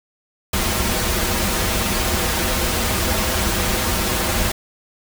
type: noise with comb filter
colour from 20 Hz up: pink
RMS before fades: -20 dBFS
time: 0.53-4.52 s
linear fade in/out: 5 ms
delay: 7 ms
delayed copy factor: -0.75
effects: none

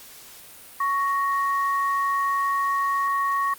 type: tone pair together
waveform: sine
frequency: 1112.4 / 1867 Hz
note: C#6 / A#6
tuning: +6 / +2 cents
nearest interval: major sixth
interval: 896 cents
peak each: -21 / -30 dBFS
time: 0.8-3.54 s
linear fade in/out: 5 ms
effects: white hiss -45 dBFS RMS until 3.58 s + Opus 48 kbps

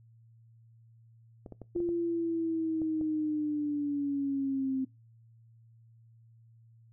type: clicks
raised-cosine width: 2 ms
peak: -30 dBFS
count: 8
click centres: 1.462 / 1.523 / 1.617 / 1.762 / 1.803 / 1.89 / 2.818 / 3.012 s
type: linear sweep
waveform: sine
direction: down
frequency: 347.5 to 261.6 Hz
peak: -28 dBFS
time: 1.75-4.85 s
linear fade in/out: 10 ms
effects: noise-tail reverb RT60 0.2 s tail -21 dB re dry + added 114 Hz sine -56 dBFS peak until 6.92 s

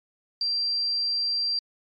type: tone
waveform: sine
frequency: 4720 Hz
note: D8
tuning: 8 cents sharp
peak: -23 dBFS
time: 0.41-1.59 s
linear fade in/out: 2 ms
effects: MP3 32 kbps

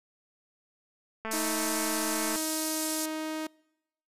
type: click train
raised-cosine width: 0.5 ms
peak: -21 dBFS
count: 246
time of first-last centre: 1.25-2.359 s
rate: 221 Hz
type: band-pass noise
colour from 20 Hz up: white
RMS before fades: -34 dBFS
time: 1.31-3.06 s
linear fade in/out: 5 ms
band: 4300 to 12000 Hz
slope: 24 dB/octave
type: tone with pitch glide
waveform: sawtooth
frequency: 316.7 to 313.1 Hz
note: D#4 to D#4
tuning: +31 to +11 cents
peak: -28 dBFS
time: 1.33-3.47 s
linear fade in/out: 5 ms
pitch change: -20 cents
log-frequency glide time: 1.63-3.1 s
effects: noise-tail reverb RT60 0.9 s tail -26 dB re dry + resampled to 32000 Hz

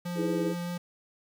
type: tone with vibrato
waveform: square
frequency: 174.61 Hz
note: F3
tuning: in tune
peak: -32 dBFS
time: 0.05-0.78 s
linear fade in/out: 10 ms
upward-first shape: sine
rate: 4.9 Hz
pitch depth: 9 cents each way
type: chord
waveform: sine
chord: E major seventh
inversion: third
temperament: equal with one note detuned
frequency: 311.1 / 329.6 / 415.3 / 505.7 Hz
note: D#4 / E4 / G#4 / B4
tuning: 0 / 0 / 0 / +41 cents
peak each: -34 / -31 / -33 / -34 dBFS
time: 0.15-0.55 s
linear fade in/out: 50 ms
effects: 9-bit

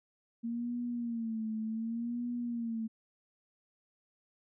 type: tone with vibrato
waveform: sine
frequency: 230 Hz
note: A#3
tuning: 23 cents flat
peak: -33 dBFS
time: 0.43-2.88 s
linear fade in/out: 20 ms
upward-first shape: sine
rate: 0.67 Hz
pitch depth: 86 cents each way
effects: none

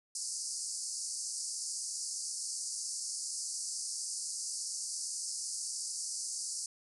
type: band-pass noise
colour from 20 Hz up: white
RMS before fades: -39 dBFS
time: 0.15-6.66 s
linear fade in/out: 2 ms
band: 4600 to 9900 Hz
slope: 96 dB/octave
effects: none

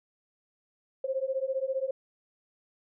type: beating tone pair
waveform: sine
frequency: 523.3 / 538.3 Hz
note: C5 / C5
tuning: 0 / +49 cents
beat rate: 15 Hz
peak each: -31 dBFS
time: 1.04-1.91 s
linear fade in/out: 5 ms
effects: none

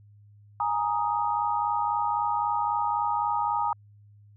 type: chord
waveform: sine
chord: Ab suspended second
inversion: none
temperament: just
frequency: 830.6 / 934.4 / 1245.9 Hz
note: Ab5 / Bb5 / Eb6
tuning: 0 / +4 / +2 cents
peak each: -28 / -27 / -30 dBFS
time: 0.6-3.73 s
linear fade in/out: 2 ms
effects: added 103 Hz sine -51 dBFS peak until 4.36 s

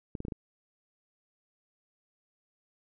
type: clicks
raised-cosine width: 3 ms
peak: -23 dBFS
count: 5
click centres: 0.152 / 0.204 / 0.251 / 0.283 / 0.322 s
effects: none

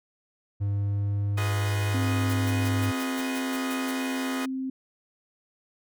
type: tone with pitch glide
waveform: triangle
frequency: 100.8 to 101.5 Hz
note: G2 to G#2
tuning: +49 to -39 cents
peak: -22 dBFS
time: 0.6-2.92 s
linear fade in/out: 20 ms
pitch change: +12 cents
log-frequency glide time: 0.73-1.34 s
type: chord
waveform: 10% pulse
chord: F half-diminished seventh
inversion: none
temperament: equal with one note detuned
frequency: 356.2 / 415.3 / 493.9 / 622.3 Hz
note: F4 / Ab4 / Cb5 / Eb5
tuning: +34 / 0 / 0 / 0 cents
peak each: -29 dBFS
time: 1.37-4.46 s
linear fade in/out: 10 ms
type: tone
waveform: sine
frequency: 262.9 Hz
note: C4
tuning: 8 cents sharp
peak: -28 dBFS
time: 1.94-4.7 s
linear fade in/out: 5 ms
type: noise bursts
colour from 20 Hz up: white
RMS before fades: -40 dBFS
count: 10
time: 2.29-3.92 s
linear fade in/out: 10 ms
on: 46 ms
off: 130 ms
effects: none

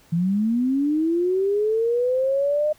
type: linear sweep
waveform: sine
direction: up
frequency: 162.3 to 613 Hz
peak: -18 dBFS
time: 0.12-2.73 s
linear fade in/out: 10 ms
effects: pink hiss -55 dBFS RMS until 2.78 s

